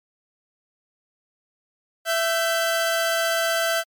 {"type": "tone pair together", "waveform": "sawtooth", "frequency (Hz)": [664, 1544.1], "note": ["E5", "G6"], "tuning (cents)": [12, -27], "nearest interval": "octave + minor third", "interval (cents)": 1461, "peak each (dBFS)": [-18, -21], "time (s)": [2.05, 3.84], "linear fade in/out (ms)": 50, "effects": ["MP3 96 kbps"]}